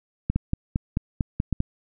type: clicks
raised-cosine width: 5 ms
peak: -10 dBFS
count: 9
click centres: 0.3 / 0.36 / 0.534 / 0.759 / 0.971 / 1.208 / 1.401 / 1.527 / 1.604 s
effects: none